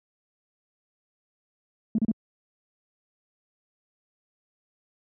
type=tone bursts; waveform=sine; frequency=220 Hz; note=A3; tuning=in tune; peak=-19 dBFS; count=3; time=1.95-2.115 s; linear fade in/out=2 ms; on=33 ms; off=33 ms; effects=tanh soft clip ceiling -15 dBFS + high-pass 80 Hz 12 dB/octave